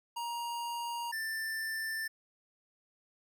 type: tone pair in turn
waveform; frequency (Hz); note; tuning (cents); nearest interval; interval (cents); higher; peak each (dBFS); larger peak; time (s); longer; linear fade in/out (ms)
square; 943 / 1776.5; A#5 / A6; +20 / +16; major seventh; 1096; second; -36 / -35; second; 0.16-1.12 / 1.12-2.08; neither; 10
effects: none